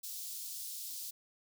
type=high-pass noise; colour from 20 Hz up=white; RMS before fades=-43 dBFS; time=0.03-1.11 s; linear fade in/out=10 ms; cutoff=3900 Hz; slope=24 dB/octave; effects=none